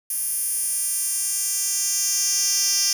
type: tone with high-pass filter sweep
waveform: 10% pulse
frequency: 395.1 Hz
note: G4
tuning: 14 cents sharp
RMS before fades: -23 dBFS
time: 0.1-2.93 s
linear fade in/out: 2 ms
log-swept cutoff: 11000 to 5400 Hz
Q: 2.6
effects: none